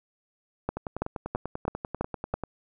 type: two click trains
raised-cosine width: 1 ms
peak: -13 / -18 dBFS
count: 6 / 18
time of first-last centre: 0.69-2.34 / 0.77-2.437 s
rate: 3.03 / 10.2 Hz
effects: none